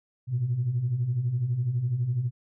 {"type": "beating tone pair", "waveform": "sine", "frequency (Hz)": [113.1, 125.1], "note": ["A2", "B2"], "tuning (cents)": [48, 23], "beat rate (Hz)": 12, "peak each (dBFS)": [-31, -24], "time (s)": [0.27, 2.31], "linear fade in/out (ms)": 50, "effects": ["tanh soft clip ceiling -18 dBFS"]}